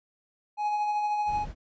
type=tone with tremolo; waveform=triangle; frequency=837 Hz; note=G#5; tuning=13 cents sharp; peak=-22 dBFS; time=0.57-1.46 s; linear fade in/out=50 ms; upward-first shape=sine; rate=13 Hz; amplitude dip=30%
type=noise; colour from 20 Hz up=brown; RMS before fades=-39 dBFS; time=1.26-1.55 s; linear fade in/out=50 ms
effects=resampled to 16000 Hz